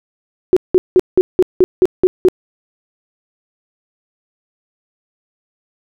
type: tone bursts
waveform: sine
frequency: 367.8 Hz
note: F#4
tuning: 10 cents flat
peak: -5 dBFS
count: 9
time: 0.53-2.285 s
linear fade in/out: 0 ms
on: 35 ms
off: 180 ms
effects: none